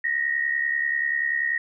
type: tone pair together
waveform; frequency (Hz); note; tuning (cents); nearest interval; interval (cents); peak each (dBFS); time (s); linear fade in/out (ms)
sine; 1858 / 1928.3; A#6 / B6; -6 / -42; minor second; 64; -23 / -27; 0.04-1.58; 5
effects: none